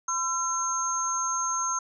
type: tone cluster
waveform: sine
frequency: 1021 / 1349 / 6410 Hz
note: C6 / E6 / G8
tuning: -43 / +40 / +38 cents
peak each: -31 / -31 / -28 dBFS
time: 0.08-1.79 s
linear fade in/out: 5 ms
effects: none